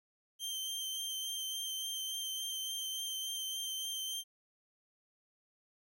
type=tone with vibrato; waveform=sawtooth; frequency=3136 Hz; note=G7; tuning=in tune; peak=-34 dBFS; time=0.39-4.24 s; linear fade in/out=50 ms; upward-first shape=sine; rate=3.5 Hz; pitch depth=17 cents each way; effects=12-bit